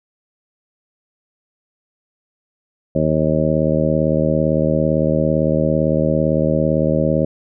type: harmonic tone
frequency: 77.78 Hz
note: D#2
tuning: in tune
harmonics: 1 / 2 / 3 / 4 / 5 / 6 / 7 / 8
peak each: -27 / -19 / -21 / -23 / -26 / -27 / -19 / -24 dBFS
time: 2.95-7.25 s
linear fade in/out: 5 ms
effects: none